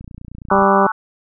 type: click train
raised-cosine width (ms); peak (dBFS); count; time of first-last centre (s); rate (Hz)
5; -22; 19; 0.01-0.622; 29.4
type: chord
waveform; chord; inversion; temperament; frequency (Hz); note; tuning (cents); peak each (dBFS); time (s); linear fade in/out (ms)
sine; F# minor seventh; first; equal; 880 / 1108.7 / 1318.5 / 1480; A5 / C#6 / E6 / F#6; 0 / 0 / 0 / 0; -23 / -24 / -24 / -24; 0.5-0.92; 5
type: harmonic tone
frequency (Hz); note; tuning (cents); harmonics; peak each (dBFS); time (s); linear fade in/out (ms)
196.8; G3; +7; 1 / 2 / 3 / 4 / 5 / 6; -18 / -18 / -18 / -18 / -18 / -18; 0.51-0.87; 5
effects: none